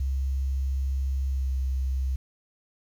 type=tone with pitch glide; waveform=sine; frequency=67 to 65.66 Hz; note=C2 to C2; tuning=+42 to +7 cents; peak=-24 dBFS; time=0-2.16 s; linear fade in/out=5 ms; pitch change=-35 cents; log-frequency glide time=1.3-1.5 s; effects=9-bit